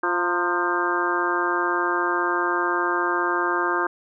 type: harmonic tone with a mistuned harmonic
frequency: 175 Hz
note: F3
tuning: 4 cents sharp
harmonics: 2 / 3 / 4 / 5 / 6 / 7 / 8 / 9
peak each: -26 / -35 / -33 / -29 / -28 / -27 / -32 / -26 dBFS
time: 0.03-3.87 s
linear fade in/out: 5 ms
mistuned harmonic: 5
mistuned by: +66 cents
effects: none